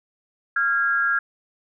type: tone pair together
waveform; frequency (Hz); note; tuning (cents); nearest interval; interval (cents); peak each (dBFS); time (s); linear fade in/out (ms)
sine; 1385 / 1641; F6 / G#6; -15 / -21; minor third; 294; -21; 0.56-1.19; 5
effects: none